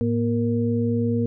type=tone cluster; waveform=sine; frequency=109.4 / 238 / 467.4 Hz; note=A2 / A#3 / A#4; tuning=-9 / +36 / +5 cents; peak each=-24 / -22 / -26 dBFS; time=0.01-1.26 s; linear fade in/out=0 ms; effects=none